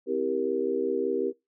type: chord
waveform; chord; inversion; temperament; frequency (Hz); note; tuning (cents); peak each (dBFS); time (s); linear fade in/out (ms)
sine; C dominant seventh; none; just; 261.6 / 327 / 392.4 / 470.9; C4 / E4 / G4 / Bb4; 0 / -14 / +2 / +18; -33 / -33 / -28 / -29; 0.06-1.33; 50
effects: noise-tail reverb RT60 0.2 s tail -22 dB re dry